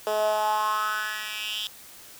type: tone with high-pass filter sweep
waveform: 10% pulse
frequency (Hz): 213.4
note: G#3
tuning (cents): +47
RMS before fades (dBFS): -27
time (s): 0.07-1.67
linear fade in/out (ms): 0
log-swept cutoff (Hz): 510 to 3400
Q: 5
effects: white hiss -47 dBFS RMS until 2.19 s